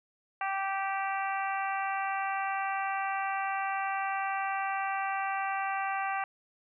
harmonic tone, 389.7 Hz, G4, 10 cents flat, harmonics 2 / 3 / 4 / 5 / 6 / 7, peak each -32 / -36 / -38 / -40 / -42 / -43 dBFS, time 0.41-6.24 s, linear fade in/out 2 ms, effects none

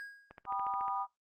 triangle tone with exponential decay, 1639 Hz, G#6, 23 cents flat, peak -37 dBFS, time 0-0.43 s, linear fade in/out 0 ms, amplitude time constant 92 ms
click train, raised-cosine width 0.5 ms, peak -34 dBFS, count 9, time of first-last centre 0.31-0.881 s, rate 14 Hz
sine chord, G augmented, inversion none, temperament just, 784 / 980 / 1225 Hz, G5 / B5 / D#6, 0 / -14 / -27 cents, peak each -37 dBFS, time 0.46-1.07 s, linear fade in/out 50 ms
effects noise-tail reverb RT60 0.2 s tail -25 dB re dry + Opus 24 kbps

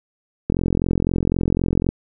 click train, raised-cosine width 3 ms, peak -6 dBFS, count 62, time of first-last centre 0.5-1.89 s, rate 43.9 Hz, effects none

